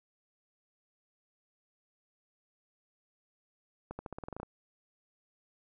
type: accelerating click train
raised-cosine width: 1 ms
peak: -26 dBFS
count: 11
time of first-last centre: 3.91-4.431 s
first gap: 80 ms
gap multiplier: 0.9
effects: none